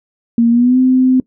sine tone with pitch glide, 233.1 to 257.2 Hz, A#3 to C4, 0 to -30 cents, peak -7 dBFS, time 0.38-1.2 s, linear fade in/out 2 ms, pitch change +170 cents, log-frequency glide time 0.5-0.78 s, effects noise-tail reverb RT60 0.1 s tail -21 dB re dry

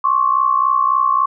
sine tone pair together, 1069.4 / 1133 Hz, C6 / C#6, +37 / +37 cents, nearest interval minor second, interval 100 cents, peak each -15 dBFS, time 0.04-1.26 s, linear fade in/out 5 ms, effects none

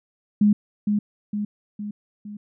sine tone with echo, 207.7 Hz, G#3, in tune, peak -13 dBFS, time 0.41-0.53 s, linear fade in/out 5 ms, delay 460 ms, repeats 4, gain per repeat -5 dB, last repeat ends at 2.37 s, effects none

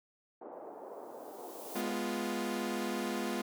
pink band-pass noise, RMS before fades -47 dBFS, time 0.41-1.94 s, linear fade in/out 5 ms, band 350 to 860 Hz, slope 24 dB/octave
blue noise with exponential growth, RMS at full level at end -44 dBFS, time 0.52-1.81 s, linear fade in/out 5 ms, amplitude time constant 280 ms
sawtooth chord, F diminished, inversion first, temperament equal, 207.7 / 246.9 / 349.2 Hz, Ab3 / Cb4 / F4, 0 / 0 / 0 cents, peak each -34 dBFS, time 1.75-3.42 s, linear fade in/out 10 ms
effects none

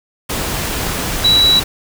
sine tone in noise, 3918 Hz, B7, 15 cents flat, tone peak -8 dBFS, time 1.24-1.6 s, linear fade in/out 10 ms, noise pink, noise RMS -20 dBFS, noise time 0.29-1.64 s, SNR +9 dB, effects none

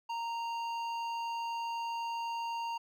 triangle tone with hard clipping, 928 Hz, A#5, 8 cents flat, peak -36 dBFS, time 0.09-2.78 s, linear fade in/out 10 ms, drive 14 dB, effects none

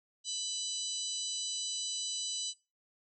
harmonic tone with a mistuned harmonic, 995 Hz, B5, 13 cents sharp, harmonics 3 / 4 / 5 / 6 / 7 / 8, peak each -42 / -40 / -45 / -41 / -48 / -41 dBFS, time 0.24-2.54 s, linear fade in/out 50 ms, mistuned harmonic 5, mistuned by -44 cents, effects noise-tail reverb RT60 0.3 s tail -22 dB re dry

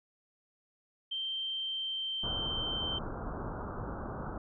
sine tone with pitch glide, 3136 to 3113 Hz, G7 to G7, 0 to -13 cents, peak -33 dBFS, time 1.11-2.99 s, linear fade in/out 10 ms, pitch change -13 cents, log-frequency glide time 1.48-2.77 s
pink low-pass noise, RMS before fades -39 dBFS, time 2.23-4.38 s, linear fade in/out 2 ms, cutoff 1500 Hz, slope 96 dB/octave
effects none

